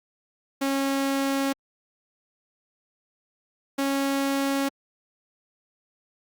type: tone pair in turn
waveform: sawtooth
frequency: 273.7 / 275.3 Hz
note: C#4 / C#4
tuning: -22 / -12 cents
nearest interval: unison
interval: 10 cents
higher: second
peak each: -19 dBFS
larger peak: neither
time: 0.61-1.53 / 3.78-4.69 s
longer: first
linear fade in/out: 10 ms
effects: Opus 48 kbps